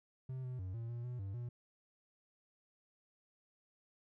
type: tone with pitch steps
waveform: triangle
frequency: 130 / 126.6 / 92.9 / 115.6 / 119 / 123.5 / 97.6 / 120.8 Hz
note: C3 / B2 / F#2 / A#2 / A#2 / B2 / G2 / B2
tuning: -11 / +43 / +7 / -14 / +36 / 0 / -7 / -38 cents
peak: -38 dBFS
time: 0.29-1.49 s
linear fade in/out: 5 ms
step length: 150 ms
effects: none